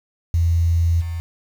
sine tone with level steps, 84 Hz, E2, 33 cents sharp, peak -14 / -23 dBFS, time 0.34-1.2 s, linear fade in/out 0 ms, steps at 1 s, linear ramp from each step 20 ms, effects 7-bit

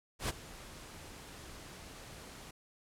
pink noise with ADSR envelope, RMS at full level -33 dBFS, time 0.19-2.51 s, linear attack 100 ms, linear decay 24 ms, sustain -17 dB, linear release 6 ms, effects low-pass 11000 Hz 12 dB/octave

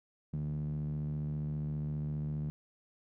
sawtooth tone with band-pass filter, 74.9 Hz, D2, 35 cents sharp, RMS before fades -36 dBFS, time 0.33-2.5 s, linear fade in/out 0 ms, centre 170 Hz, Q 6.8, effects none

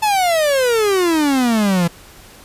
45% pulse exponential sweep, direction down, 880 to 166.4 Hz, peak -13 dBFS, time 0.02-1.88 s, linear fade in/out 10 ms, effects pink hiss -42 dBFS RMS until 2.44 s + resampled to 32000 Hz

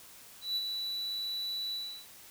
triangle tone with ADSR envelope, 3951 Hz, B7, in tune, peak -27 dBFS, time 0.41-2.07 s, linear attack 150 ms, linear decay 43 ms, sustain -5 dB, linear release 340 ms, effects white hiss -53 dBFS RMS until 2.3 s

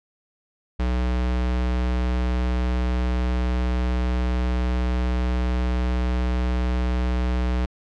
square tone, 61.74 Hz, B1, in tune, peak -21 dBFS, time 0.79-7.66 s, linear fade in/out 10 ms, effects low-pass 4000 Hz 12 dB/octave

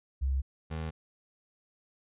sine / 25% pulse tone pair in turn, 66.9 / 79.7 Hz, C2 / D#2, +39 / +42 cents, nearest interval minor third, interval 303 cents, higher second, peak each -26 / -30 dBFS, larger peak first, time 0.21-0.42 / 0.7-0.91 s, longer neither, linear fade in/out 20 ms, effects resampled to 8000 Hz

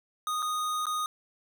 square tone with dropouts, 1239 Hz, D#6, 8 cents flat, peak -29 dBFS, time 0.27-1.06 s, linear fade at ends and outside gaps 1 ms, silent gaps 0.422-0.426 / 0.856-0.867 s, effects none

